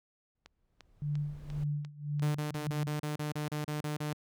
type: noise with exponential growth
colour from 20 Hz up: brown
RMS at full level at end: -42 dBFS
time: 0.35-1.64 s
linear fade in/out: 5 ms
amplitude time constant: 280 ms
type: click train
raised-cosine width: 0.2 ms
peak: -32 dBFS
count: 7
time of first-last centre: 0.46-2.543 s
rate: 2.88 Hz
type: tone with tremolo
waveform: sine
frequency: 146.83 Hz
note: D3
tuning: in tune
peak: -29 dBFS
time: 1.02-2.99 s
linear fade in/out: 0 ms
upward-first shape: sine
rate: 1.9 Hz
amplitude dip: 90%
type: tone bursts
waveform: sawtooth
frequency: 150 Hz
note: D3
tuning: 37 cents sharp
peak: -29 dBFS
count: 12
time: 2.22-4.132 s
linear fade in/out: 5 ms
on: 130 ms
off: 32 ms
effects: none